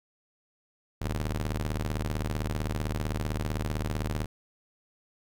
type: ring-modulated tone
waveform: sawtooth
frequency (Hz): 75.6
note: D#2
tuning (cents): -49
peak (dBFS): -22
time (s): 1.01-4.26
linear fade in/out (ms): 10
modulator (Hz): 27.8
effects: none